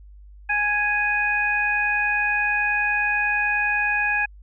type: harmonic tone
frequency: 830.6 Hz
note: G#5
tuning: in tune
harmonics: 1 / 2 / 3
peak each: -27 / -22 / -23 dBFS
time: 0.49-4.26 s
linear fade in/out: 10 ms
effects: added 50 Hz sine -42 dBFS peak until 4.42 s